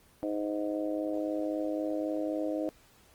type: harmonic tone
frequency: 103.83 Hz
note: G#2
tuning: in tune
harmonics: 3 / 4 / 5 / 6 / 7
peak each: -32 / -44 / -36 / -36 / -46 dBFS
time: 0.23-2.69 s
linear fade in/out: 0 ms
effects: pink hiss -61 dBFS RMS until 3.14 s + Opus 24 kbps

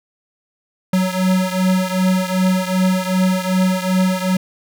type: beating tone pair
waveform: square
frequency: 185 / 187.6 Hz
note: F#3 / F#3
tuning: 0 / +24 cents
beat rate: 2.6 Hz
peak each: -17 / -20 dBFS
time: 0.93-4.37 s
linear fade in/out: 5 ms
effects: none

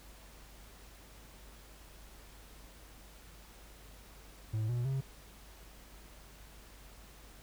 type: tone with pitch steps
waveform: triangle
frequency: 109.2 / 121.16 / 134.44 Hz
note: A2 / B2 / C3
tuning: -13 / -33 / +47 cents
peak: -29 dBFS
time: 4.53-5.01 s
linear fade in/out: 10 ms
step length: 160 ms
effects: added 50 Hz sine -55 dBFS peak until 7.42 s + pink hiss -57 dBFS RMS until 7.42 s

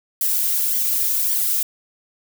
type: noise with flanger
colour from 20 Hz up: violet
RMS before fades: -20 dBFS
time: 0.21-1.63 s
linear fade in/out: 2 ms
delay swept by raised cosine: 0.76 to 2.66 ms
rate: 1.8 Hz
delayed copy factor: -0.75
effects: none

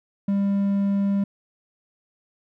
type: tone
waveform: triangle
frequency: 199 Hz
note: G3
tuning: 26 cents sharp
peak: -17 dBFS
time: 0.28-1.24 s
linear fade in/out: 5 ms
effects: none

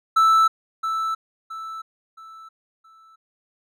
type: tone with echo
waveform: triangle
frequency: 1318.5 Hz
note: E6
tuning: in tune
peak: -11 dBFS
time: 0.16-0.48 s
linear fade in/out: 10 ms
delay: 670 ms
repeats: 4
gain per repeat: -9 dB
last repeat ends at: 3.16 s
effects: none

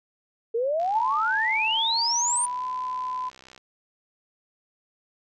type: exponential sweep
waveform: sine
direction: up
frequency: 444.7 to 9397 Hz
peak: -22 dBFS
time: 0.54-2.46 s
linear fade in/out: 10 ms
type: click train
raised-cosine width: 0.2 ms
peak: -30 dBFS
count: 181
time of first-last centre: 0.8-3.578 s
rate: 64.8 Hz
type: tone with pitch glide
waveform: sine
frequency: 880 to 1010.9 Hz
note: A5 to B5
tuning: 0 to +40 cents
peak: -27 dBFS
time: 0.94-3.3 s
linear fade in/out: 20 ms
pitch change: +240 cents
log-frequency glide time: 1.65-2.65 s
effects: none

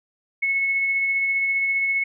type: tone with tremolo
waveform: sine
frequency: 2195 Hz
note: C#7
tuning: 18 cents flat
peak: -18 dBFS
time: 0.42-2.04 s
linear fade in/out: 10 ms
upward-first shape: sine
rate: 15 Hz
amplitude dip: 25%
effects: none

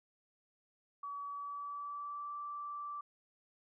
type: tone with pitch glide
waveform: sine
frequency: 1139 to 1167 Hz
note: C#6 to D6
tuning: +47 to -11 cents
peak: -40 dBFS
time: 1.03-3.01 s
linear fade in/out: 5 ms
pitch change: +42 cents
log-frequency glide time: 1.24-2.35 s
effects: none

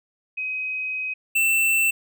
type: tone pair in turn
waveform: sine / square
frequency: 2525 / 2675 Hz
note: D#7 / E7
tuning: +25 / +25 cents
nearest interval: minor second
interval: 100 cents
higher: second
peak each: -25 / -18 dBFS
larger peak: second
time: 0.37-1.14 / 1.35-1.91 s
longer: first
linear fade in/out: 10 ms
effects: none

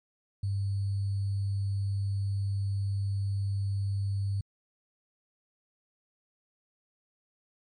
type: tone with sample-and-hold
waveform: sine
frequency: 99 Hz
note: G2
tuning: 18 cents sharp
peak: -27 dBFS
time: 0.43-4.41 s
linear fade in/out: 5 ms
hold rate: 4410 Hz
effects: MP3 48 kbps

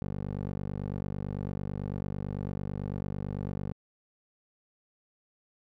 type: tone with band-pass filter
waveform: 15% pulse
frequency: 49 Hz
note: G1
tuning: in tune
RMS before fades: -35 dBFS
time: 0.02-3.73 s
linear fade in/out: 0 ms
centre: 220 Hz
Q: 0.67
effects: none

